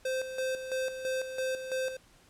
square tone with tremolo, 520 Hz, C5, 11 cents flat, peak -30 dBFS, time 0.05-1.97 s, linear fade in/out 5 ms, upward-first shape square, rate 3 Hz, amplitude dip 60%, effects pink hiss -61 dBFS RMS until 2.29 s + low-pass 11000 Hz 12 dB/octave

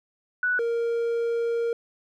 sine / triangle tone pair in turn, 1480 / 466.2 Hz, F#6 / A#4, 0 / 0 cents, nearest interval octave + minor sixth, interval 2000 cents, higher first, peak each -21 dBFS, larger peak neither, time 0.43-0.59 / 0.59-1.73 s, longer second, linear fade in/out 2 ms, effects none

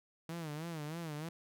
sawtooth tone with vibrato, 158.7 Hz, D#3, 35 cents sharp, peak -36 dBFS, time 0.29-1.29 s, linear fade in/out 2 ms, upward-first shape sine, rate 3.2 Hz, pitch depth 130 cents each way, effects none

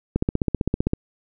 click train, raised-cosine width 3 ms, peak -7 dBFS, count 13, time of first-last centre 0.16-0.934 s, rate 15.5 Hz, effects none

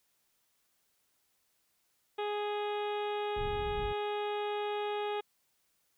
harmonic tone, 415.3 Hz, G#4, in tune, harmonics 1 / 2 / 3 / 4 / 5 / 6 / 7 / 8 / 9, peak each -34 / -37 / -45 / -49 / -51 / -48 / -52 / -49 / -53 dBFS, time 2.18-5.21 s, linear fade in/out 10 ms
pink low-pass noise, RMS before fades -40 dBFS, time 3.36-3.93 s, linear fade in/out 2 ms, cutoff 140 Hz, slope 12 dB/octave
effects white hiss -75 dBFS RMS until 5.97 s

